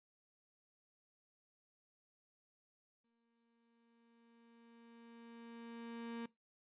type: tone with exponential growth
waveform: 35% pulse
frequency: 232.4 Hz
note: A#3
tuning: 5 cents flat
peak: -40 dBFS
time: 3.04-6.26 s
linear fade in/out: 5 ms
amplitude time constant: 700 ms
effects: noise-tail reverb RT60 0.2 s tail -21 dB re dry + resampled to 8000 Hz